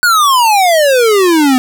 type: exponential sweep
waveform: square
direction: down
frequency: 1491 to 249.4 Hz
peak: -7 dBFS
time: 0.03-1.58 s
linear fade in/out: 0 ms
effects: none